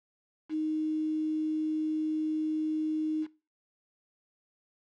sine tone with quantisation, 311.1 Hz, D#4, in tune, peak -28 dBFS, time 0.49-3.27 s, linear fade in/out 50 ms, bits 8, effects noise-tail reverb RT60 0.3 s tail -19 dB re dry + low-pass 3000 Hz 12 dB/octave

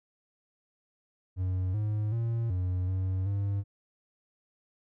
triangle tone with pitch steps, 92.4 / 106.1 / 115.6 / 91.2 / 93.8 / 99.8 Hz, F#2 / G#2 / A#2 / F#2 / F#2 / G2, -2 / +38 / -14 / -24 / +24 / +32 cents, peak -25 dBFS, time 1.36-3.64 s, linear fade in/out 50 ms, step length 380 ms, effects none

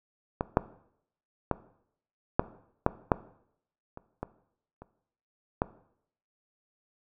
clicks, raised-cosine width 1 ms, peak -13 / -6 / -11 / -6 / -7 / -6 / -27 / -19 / -30 / -11 dBFS, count 10, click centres 0.409 / 0.571 / 1.513 / 2.395 / 2.864 / 3.118 / 3.974 / 4.23 / 4.82 / 5.619 s, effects noise-tail reverb RT60 0.7 s tail -17 dB re dry

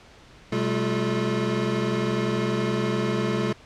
square tone cluster, 127.2 / 196.2 / 216 / 350.1 / 430.7 Hz, C3 / G3 / A3 / F4 / A4, -48 / +2 / -32 / +4 / -37 cents, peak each -30 dBFS, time 0.52-3.53 s, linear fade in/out 5 ms, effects pink hiss -50 dBFS RMS until 3.65 s + low-pass 5000 Hz 12 dB/octave

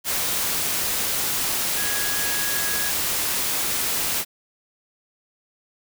sine tone in noise, 1661.2 Hz, G#6, in tune, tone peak -30 dBFS, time 1.75-2.93 s, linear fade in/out 50 ms, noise white, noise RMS -24 dBFS, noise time 0.04-4.25 s, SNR -9 dB, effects none

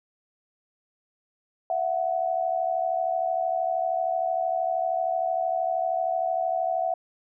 sine tone pair together, 667 / 740 Hz, E5 / F#5, +20 / 0 cents, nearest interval major second, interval 180 cents, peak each -26 dBFS, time 1.7-6.94 s, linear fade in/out 2 ms, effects none

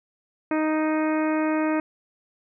harmonic tone, 311.1 Hz, D#4, in tune, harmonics 1 / 2 / 3 / 4 / 5 / 6 / 7 / 8, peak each -22 / -28 / -32 / -34 / -36 / -38 / -39 / -40 dBFS, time 0.51-1.8 s, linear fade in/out 2 ms, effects none

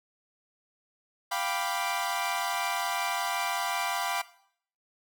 sawtooth chord, G dominant seventh, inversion third, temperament equal, 698.5 / 784 / 987.8 / 1174.7 Hz, F5 / G5 / B5 / D6, 0 / 0 / 0 / 0 cents, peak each -30 / -30 / -30 / -32 dBFS, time 1.31-4.22 s, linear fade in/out 10 ms, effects noise-tail reverb RT60 0.6 s tail -17 dB re dry

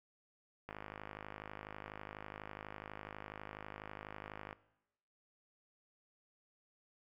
click train, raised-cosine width 0.5 ms, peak -30 dBFS, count 201, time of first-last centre 0.69-4.529 s, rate 52.1 Hz, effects noise-tail reverb RT60 0.9 s tail -19 dB re dry

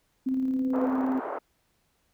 sine tone with tremolo, 261.6 Hz, C4, in tune, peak -23 dBFS, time 0.26-1.2 s, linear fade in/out 10 ms, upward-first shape square, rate 18 Hz, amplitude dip 25%
sine tone with exponential growth, 505 Hz, B4, 39 cents sharp, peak -26 dBFS, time 0.3-0.86 s, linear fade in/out 2 ms, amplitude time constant 120 ms
pink band-pass noise, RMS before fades -34 dBFS, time 0.73-1.39 s, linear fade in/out 10 ms, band 400 to 1200 Hz, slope 24 dB/octave
effects pink hiss -71 dBFS RMS until 2.13 s

